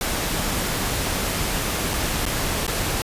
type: noise with dropouts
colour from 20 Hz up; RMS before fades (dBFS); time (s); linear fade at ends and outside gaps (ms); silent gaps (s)
pink; -24; 0.01-3.02; 1; 1.935-1.938 / 2.254-2.263 / 2.667-2.678
effects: resampled to 32000 Hz